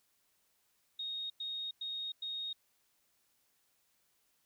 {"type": "tone bursts", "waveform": "sine", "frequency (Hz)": 3729, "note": "A#7", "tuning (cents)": 0, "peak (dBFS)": -37, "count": 4, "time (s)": [0.99, 2.53], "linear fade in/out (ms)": 5, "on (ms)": 310, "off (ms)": 100, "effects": ["white hiss -75 dBFS RMS until 4.45 s"]}